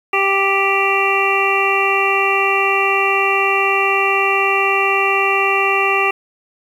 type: harmonic tone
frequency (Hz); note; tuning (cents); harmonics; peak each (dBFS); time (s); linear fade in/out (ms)
392; G4; 0; 1 / 2 / 3 / 5 / 6 / 7; -20 / -21 / -19 / -23 / -20 / -19; 0.13-6.11; 5
effects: 7-bit